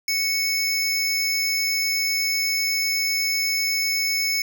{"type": "tone pair together", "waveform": "square", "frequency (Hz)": [2217, 5268], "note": ["C#7", "E8"], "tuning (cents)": [0, -2], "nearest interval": "octave + minor third", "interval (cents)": 1498, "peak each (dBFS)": -24, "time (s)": [0.08, 4.42], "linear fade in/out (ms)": 2, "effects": []}